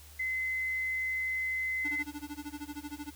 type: tone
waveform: sine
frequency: 2048 Hz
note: C7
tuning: 38 cents flat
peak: -30 dBFS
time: 0.19-2.03 s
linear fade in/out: 10 ms
type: tone with tremolo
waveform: square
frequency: 293.7 Hz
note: D4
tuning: in tune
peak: -37 dBFS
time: 1.84-3.11 s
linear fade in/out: 20 ms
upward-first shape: sine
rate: 13 Hz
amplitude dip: 100%
effects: added 74 Hz sine -52 dBFS peak until 3.15 s + white hiss -55 dBFS RMS until 3.15 s